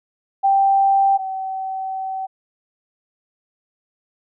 sine tone pair in turn, 784 / 764.3 Hz, G5 / G5, 0 / -44 cents, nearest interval unison, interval 44 cents, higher first, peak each -12 / -23 dBFS, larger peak first, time 0.43-1.18 / 1.18-2.27 s, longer second, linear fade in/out 20 ms, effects none

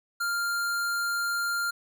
square tone, 1396.9 Hz, F6, in tune, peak -27 dBFS, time 0.2-1.71 s, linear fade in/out 10 ms, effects none

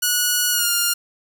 5% pulse tone with pitch glide, 1460 to 1407.8 Hz, F#6 to F6, -24 to +13 cents, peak -6 dBFS, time 0.02-0.94 s, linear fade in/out 10 ms, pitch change -63 cents, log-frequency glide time 0.51-0.69 s, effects none

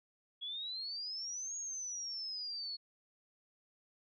sine exponential two-way sweep, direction up then down, 3322 to 6680 to 4337 Hz, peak -39 dBFS, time 0.41-2.77 s, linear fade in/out 20 ms, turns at 1.56 s, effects none

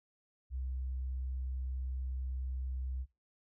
sine tone, 64.6 Hz, C2, 21 cents flat, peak -34 dBFS, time 0.5-3.06 s, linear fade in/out 50 ms, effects noise-tail reverb RT60 0.3 s tail -22 dB re dry + tanh soft clip ceiling -31 dBFS

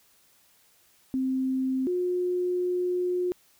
sine tone pair in turn, 261.6 / 359.4 Hz, C4 / F4, 0 / +50 cents, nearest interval perfect fourth, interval 550 cents, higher second, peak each -24 dBFS, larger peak neither, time 1.14-1.87 / 1.87-3.32 s, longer second, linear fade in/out 0 ms, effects white hiss -62 dBFS RMS until 3.59 s

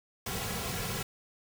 pink noise with comb filter, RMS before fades -35 dBFS, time 0.26-1.03 s, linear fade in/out 5 ms, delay 3.3 ms, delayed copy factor -0.7, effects none

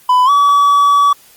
triangle tone with pitch glide, 1000 to 1142.1 Hz, B5 to D6, +21 to -49 cents, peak -5 dBFS, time 0.09-1.13 s, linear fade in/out 5 ms, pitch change +230 cents, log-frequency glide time 0.25-0.3 s, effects white hiss -45 dBFS RMS until 1.36 s + Opus 24 kbps

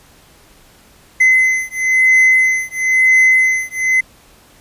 triangle beating tone pair, 2044 / 2045 Hz, C7 / C7, -41 / -40 cents, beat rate 1 Hz, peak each -11 dBFS, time 1.2-4.01 s, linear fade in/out 10 ms, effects pink hiss -47 dBFS RMS until 4.6 s + resampled to 32000 Hz

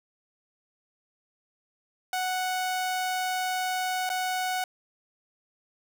sawtooth tone with dropouts, 740 Hz, F#5, in tune, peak -23 dBFS, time 2.13-4.64 s, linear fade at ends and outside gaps 2 ms, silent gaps 4.092-4.1 s, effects none

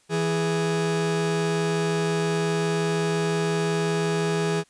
40% pulse tone pair together, 164.81 / 415.3 Hz, E3 / G#4, 0 / 0 cents, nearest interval octave + major third, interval 1600 cents, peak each -24 dBFS, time 0.09-4.64 s, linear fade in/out 50 ms, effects white hiss -61 dBFS RMS until 4.69 s + resampled to 22050 Hz

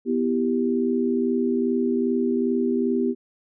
sine chord, E minor, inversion second, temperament equal, 246.9 / 329.6 / 392 Hz, B3 / E4 / G4, 0 / 0 / 0 cents, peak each -22 / -28 / -24 dBFS, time 0.05-3.15 s, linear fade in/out 50 ms, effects none

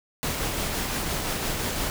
pink noise with tremolo, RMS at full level -27 dBFS, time 0.23-1.9 s, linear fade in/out 0 ms, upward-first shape triangle, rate 5.8 Hz, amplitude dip 30%, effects none

